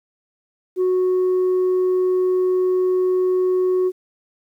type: tone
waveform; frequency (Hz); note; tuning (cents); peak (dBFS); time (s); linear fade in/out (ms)
sine; 368.2; F#4; -8; -13; 0.76-3.92; 50
effects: tanh soft clip ceiling -14 dBFS + 9-bit